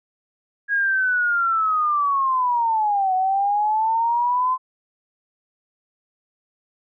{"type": "linear two-way sweep", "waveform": "sine", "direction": "down then up", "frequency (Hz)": [1653, 740, 1035], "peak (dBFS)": -17, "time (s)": [0.68, 4.58], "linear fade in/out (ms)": 50, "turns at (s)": 3.14, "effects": []}